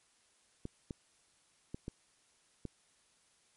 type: clicks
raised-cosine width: 3 ms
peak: -27 dBFS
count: 5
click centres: 0.654 / 0.908 / 1.745 / 1.881 / 2.653 s
effects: white hiss -70 dBFS RMS until 3.56 s + MP3 48 kbps